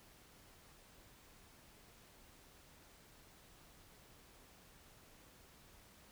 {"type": "silence", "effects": ["pink hiss -63 dBFS RMS until 6.11 s"]}